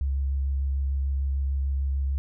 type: tone with vibrato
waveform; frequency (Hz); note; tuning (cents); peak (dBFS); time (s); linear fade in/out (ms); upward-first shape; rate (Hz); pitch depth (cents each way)
sine; 68.3; C#2; -25; -23; 0.01-2.18; 0; square; 6.7; 11
effects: none